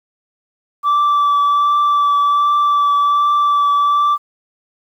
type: tone with vibrato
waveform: sine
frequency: 1161 Hz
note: D6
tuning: 20 cents flat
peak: -8 dBFS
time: 0.83-4.18 s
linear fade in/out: 50 ms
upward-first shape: triangle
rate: 1.3 Hz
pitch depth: 15 cents each way
effects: tanh soft clip ceiling -10 dBFS + 8-bit